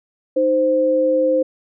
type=tone pair together; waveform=sine; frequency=309.8 / 521 Hz; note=D#4 / C5; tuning=-7 / -7 cents; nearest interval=major sixth; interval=900 cents; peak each=-21 / -14 dBFS; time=0.36-1.43 s; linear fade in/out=10 ms; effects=none